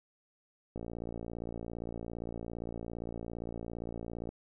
click train, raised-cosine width 2 ms, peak -27 dBFS, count 204, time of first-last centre 0.76-4.29 s, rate 57.5 Hz, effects none

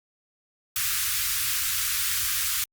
white band-stop noise, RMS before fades -26 dBFS, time 0.76-2.64 s, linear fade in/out 2 ms, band 120 to 1200 Hz, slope 48 dB/octave, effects Opus 48 kbps

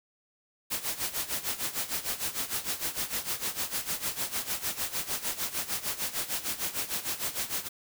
white noise with tremolo, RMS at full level -30 dBFS, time 0.7-7.69 s, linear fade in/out 20 ms, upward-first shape sine, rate 6.6 Hz, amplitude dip 80%, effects none

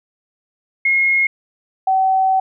sine tone pair in turn, 2155 / 761.9 Hz, C#7 / G5, -49 / -49 cents, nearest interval octave + tritone, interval 1800 cents, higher first, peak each -12 dBFS, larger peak neither, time 0.85-1.27 / 1.87-2.4 s, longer second, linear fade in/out 5 ms, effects none

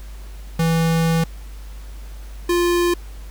square tone pair in turn, 164.4 / 349 Hz, E3 / F4, -4 / -1 cents, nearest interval octave + minor second, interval 1303 cents, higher second, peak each -16 dBFS, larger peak neither, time 0.59-1.24 / 2.49-2.94 s, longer first, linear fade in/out 5 ms, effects added 50 Hz sine -32 dBFS peak until 3.3 s + pink hiss -47 dBFS RMS until 3.3 s

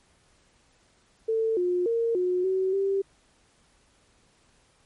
sine tone with pitch steps, 446.6 / 357.4 / 461.3 / 362.1 / 377.7 / 391.7 Hz, A4 / F4 / A#4 / F#4 / F#4 / G4, +26 / +40 / -18 / -37 / +36 / -1 cents, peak -22 dBFS, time 1.28-3.02 s, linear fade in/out 10 ms, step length 290 ms, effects pink hiss -63 dBFS RMS until 4.85 s + MP3 48 kbps

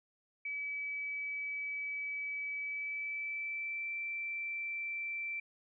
sine tone with pitch glide, 2290 to 2339 Hz, D7 to D7, -44 to -8 cents, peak -36 dBFS, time 0.45-5.4 s, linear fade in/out 5 ms, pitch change +36 cents, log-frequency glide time 2.61-3.93 s, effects none

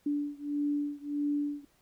sine beating tone pair, 290 / 291.6 Hz, D4 / D4, -22 / -12 cents, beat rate 1.6 Hz, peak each -32 / -33 dBFS, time 0.06-1.65 s, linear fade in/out 5 ms, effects pink hiss -68 dBFS RMS until 1.81 s

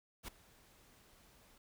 pink noise with ADSR envelope, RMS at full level -44 dBFS, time 0.23-1.58 s, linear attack 50 ms, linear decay 6 ms, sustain -21 dB, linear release 4 ms, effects none

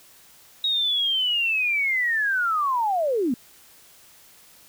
sine linear sweep, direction down, 3800 to 222.2 Hz, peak -20 dBFS, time 0.64-3.34 s, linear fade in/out 2 ms, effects white hiss -52 dBFS RMS until 4.68 s

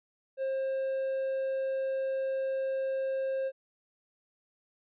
triangle tone, 533 Hz, C5, 32 cents sharp, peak -27 dBFS, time 0.37-3.52 s, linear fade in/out 50 ms, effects resampled to 8000 Hz

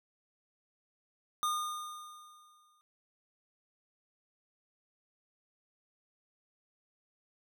square tone with exponential decay, 1219 Hz, D#6, 36 cents flat, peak -29 dBFS, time 1.43-2.81 s, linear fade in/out 0 ms, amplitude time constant 300 ms, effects none

